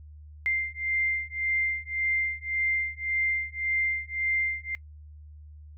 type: beating tone pair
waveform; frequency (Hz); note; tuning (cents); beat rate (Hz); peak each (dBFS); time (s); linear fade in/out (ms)
sine; 2094 / 2095.8; C7 / C7; +1 / +2; 1.8; -29; 0.46-4.75; 0
effects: noise-tail reverb RT60 0.1 s tail -21 dB re dry + added 75 Hz sine -44 dBFS peak until 5.77 s